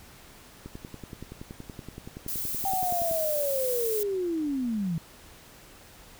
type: click train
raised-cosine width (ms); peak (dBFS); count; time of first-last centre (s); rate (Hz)
3; -26; 27; 0.66-3.113; 10.6
type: noise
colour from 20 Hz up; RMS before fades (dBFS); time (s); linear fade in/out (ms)
violet; -32; 2.28-4.03; 2
type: linear sweep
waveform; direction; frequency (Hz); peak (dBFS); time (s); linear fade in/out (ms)
sine; down; 784 to 156.4; -26; 2.65-4.98; 2
effects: pink hiss -51 dBFS RMS until 6.19 s